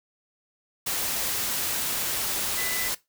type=tone in noise; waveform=sine; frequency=2000 Hz; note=B6; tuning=21 cents sharp; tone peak=-32 dBFS; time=2.57-2.89 s; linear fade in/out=10 ms; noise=white; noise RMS=-28 dBFS; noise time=0.86-2.95 s; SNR=-7 dB; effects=noise-tail reverb RT60 0.2 s tail -19 dB re dry